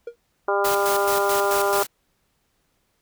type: tone with exponential decay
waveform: triangle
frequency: 472.4 Hz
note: A#4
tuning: 23 cents sharp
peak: -24 dBFS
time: 0.07-0.16 s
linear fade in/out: 5 ms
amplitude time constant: 19 ms
type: harmonic tone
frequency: 200 Hz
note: G3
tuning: 35 cents sharp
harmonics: 2 / 3 / 4 / 5 / 6 / 7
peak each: -23 / -25 / -26 / -27 / -28 / -28 dBFS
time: 0.48-1.83 s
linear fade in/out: 5 ms
type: noise with tremolo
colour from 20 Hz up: white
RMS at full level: -27 dBFS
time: 0.64-1.87 s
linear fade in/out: 10 ms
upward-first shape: square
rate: 4.6 Hz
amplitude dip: 60%
effects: pink hiss -69 dBFS RMS until 3.01 s

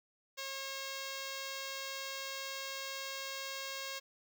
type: tone with notch filter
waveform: 5% pulse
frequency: 542 Hz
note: C#5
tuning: 39 cents flat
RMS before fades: -42 dBFS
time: 0.37-4 s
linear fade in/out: 20 ms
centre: 10000 Hz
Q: 2
effects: none

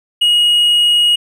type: tone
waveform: triangle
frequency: 2888 Hz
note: F#7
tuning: 43 cents flat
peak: -7 dBFS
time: 0.21-1.16 s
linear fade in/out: 10 ms
effects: none

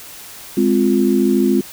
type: chord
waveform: sine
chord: F minor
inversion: first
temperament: equal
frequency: 207.7 / 261.6 / 349.2 Hz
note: Ab3 / C4 / F4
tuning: 0 / 0 / 0 cents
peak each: -16 dBFS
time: 0.57-1.61 s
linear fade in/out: 5 ms
effects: white hiss -36 dBFS RMS until 1.72 s

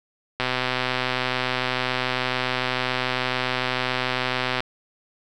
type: click train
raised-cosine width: 0.3 ms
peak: -7 dBFS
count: 535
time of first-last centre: 0.4-4.605 s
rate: 127 Hz
effects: none

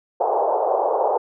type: band-pass noise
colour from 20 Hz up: white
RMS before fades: -20 dBFS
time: 0.2-1.18 s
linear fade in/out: 10 ms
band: 420 to 900 Hz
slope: 48 dB/octave
effects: none

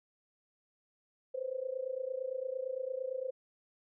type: tone with amplitude modulation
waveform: sine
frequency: 519 Hz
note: C5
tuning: 14 cents flat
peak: -31 dBFS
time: 1.34-3.31 s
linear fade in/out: 10 ms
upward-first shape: sine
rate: 28.8 Hz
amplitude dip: 85%
effects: none

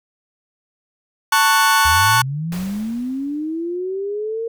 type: chord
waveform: 40% pulse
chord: F# minor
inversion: first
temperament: just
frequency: 888 / 1110 / 1480 Hz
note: A5 / C#6 / F#6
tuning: +16 / +2 / 0 cents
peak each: -16 dBFS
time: 1.32-2.22 s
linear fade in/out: 5 ms
type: linear sweep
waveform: sine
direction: up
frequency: 71.6 to 463.3 Hz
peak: -21 dBFS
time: 1.85-4.48 s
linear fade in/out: 5 ms
type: noise with exponential decay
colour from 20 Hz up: pink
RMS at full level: -32 dBFS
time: 2.52-3.77 s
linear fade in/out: 2 ms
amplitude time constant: 270 ms
effects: none

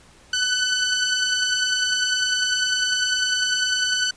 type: beating tone pair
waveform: 15% pulse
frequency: 1492 / 1502 Hz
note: F#6 / F#6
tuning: +14 / +26 cents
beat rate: 10 Hz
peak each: -19 / -14 dBFS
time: 0.33-4.11 s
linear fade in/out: 5 ms
effects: pink hiss -51 dBFS RMS until 4.16 s + resampled to 22050 Hz

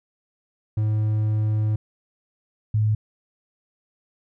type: tone pair in turn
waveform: triangle / sine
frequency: 107.5 / 107.5 Hz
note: A2 / A2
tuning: -40 / -40 cents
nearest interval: unison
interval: 0 cents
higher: neither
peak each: -17 dBFS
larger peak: neither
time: 0.77-1.76 / 2.74-2.95 s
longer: first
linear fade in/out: 5 ms
effects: none

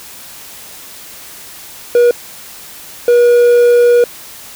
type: tone bursts at uneven times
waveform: triangle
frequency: 481.1 Hz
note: B4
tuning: 45 cents flat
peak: -3 dBFS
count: 2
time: 1.95-2.11 / 3.08-4.04 s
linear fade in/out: 2 ms
effects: white hiss -33 dBFS RMS until 4.55 s

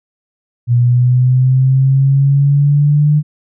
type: linear sweep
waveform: sine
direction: up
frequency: 119.8 to 150.4 Hz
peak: -7 dBFS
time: 0.67-3.23 s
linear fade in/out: 50 ms
effects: none

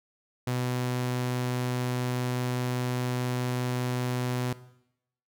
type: tone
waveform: sawtooth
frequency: 124.9 Hz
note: B2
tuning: 20 cents sharp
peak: -23 dBFS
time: 0.47-4.53 s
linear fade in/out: 5 ms
effects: noise-tail reverb RT60 0.8 s tail -17 dB re dry

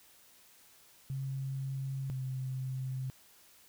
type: tone pair in turn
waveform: sine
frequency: 134.7 / 130.64 Hz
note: C#3 / C3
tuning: -49 / -2 cents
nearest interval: minor second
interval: 53 cents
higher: first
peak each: -34 / -34 dBFS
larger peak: neither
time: 1.1-2.1 / 2.1-3.1 s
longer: neither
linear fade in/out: 0 ms
effects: white hiss -61 dBFS RMS until 3.68 s

